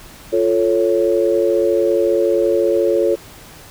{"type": "chord", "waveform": "sine", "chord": "F augmented", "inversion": "none", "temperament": "equal", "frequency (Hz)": [349.2, 440, 554.4], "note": ["F4", "A4", "C#5"], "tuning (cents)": [0, 0, 0], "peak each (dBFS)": -17, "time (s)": [0.32, 3.16], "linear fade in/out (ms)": 20, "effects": ["pink hiss -40 dBFS RMS until 3.7 s"]}